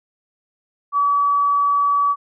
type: tone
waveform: sine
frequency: 1143 Hz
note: D6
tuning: 47 cents flat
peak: -14 dBFS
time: 0.92-2.16 s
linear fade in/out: 50 ms
effects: none